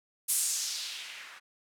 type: noise with low-pass filter sweep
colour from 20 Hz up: violet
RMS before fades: -34 dBFS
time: 0.28-1.4 s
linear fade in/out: 20 ms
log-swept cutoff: 11000 to 1500 Hz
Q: 1.9
effects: none